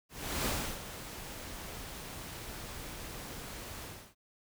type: noise with ADSR envelope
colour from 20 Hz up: pink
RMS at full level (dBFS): -32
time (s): 0.09-4.15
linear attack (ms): 370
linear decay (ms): 330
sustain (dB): -12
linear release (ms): 310
effects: none